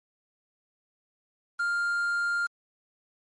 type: tone with quantisation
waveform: triangle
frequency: 1400 Hz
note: F6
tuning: 4 cents sharp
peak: -23 dBFS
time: 1.59-2.47 s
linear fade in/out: 10 ms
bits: 8
effects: MP3 48 kbps